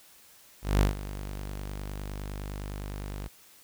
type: tone with ADSR envelope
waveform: sawtooth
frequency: 49.78 Hz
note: G1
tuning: 27 cents sharp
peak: -15 dBFS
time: 0.62-3.28 s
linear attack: 190 ms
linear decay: 130 ms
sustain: -16 dB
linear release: 4 ms
effects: white hiss -56 dBFS RMS until 3.63 s